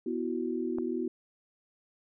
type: chord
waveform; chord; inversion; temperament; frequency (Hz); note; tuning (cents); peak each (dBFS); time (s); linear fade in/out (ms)
sine; B suspended fourth; none; equal; 246.9 / 329.6 / 370; B3 / E4 / F#4; 0 / 0 / 0; -34; 0.06-1.08; 5
type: click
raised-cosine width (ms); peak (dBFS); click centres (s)
1; -27; 0.785
effects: none